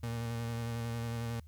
35% pulse tone with vibrato, 116.6 Hz, A#2, 1 cent sharp, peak -33 dBFS, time 0.03-1.4 s, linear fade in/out 5 ms, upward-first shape square, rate 11 Hz, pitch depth 18 cents each way, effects added 76 Hz sine -50 dBFS peak until 1.47 s + white hiss -75 dBFS RMS until 1.47 s

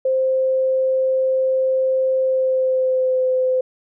sine tone with pitch glide, 523.3 to 513.7 Hz, C5 to C5, 0 to -32 cents, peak -15 dBFS, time 0.05-3.61 s, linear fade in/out 5 ms, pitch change -32 cents, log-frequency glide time 2.21-3.25 s, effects none

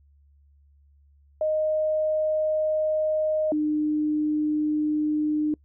sine tone pair in turn, 620 / 302.9 Hz, D#5 / D#4, -6 / -46 cents, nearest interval octave, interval 1240 cents, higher first, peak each -21 dBFS, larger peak neither, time 1.41-3.52 / 3.52-5.54 s, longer first, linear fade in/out 2 ms, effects noise-tail reverb RT60 0.1 s tail -26 dB re dry + added 71 Hz sine -55 dBFS peak until 5.64 s

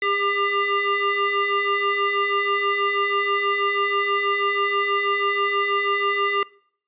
sine tone with frequency modulation, 396.9 Hz, G4, 22 cents sharp, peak -19 dBFS, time 0.02-6.43 s, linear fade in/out 2 ms, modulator 800 Hz, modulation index 2.7, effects noise-tail reverb RT60 0.6 s tail -23 dB re dry + resampled to 8000 Hz

